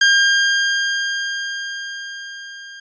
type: tone with level ramp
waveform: sawtooth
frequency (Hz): 1606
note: G6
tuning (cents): +41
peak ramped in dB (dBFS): -6 to -31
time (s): 0.01-2.8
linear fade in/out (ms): 5
effects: resampled to 16000 Hz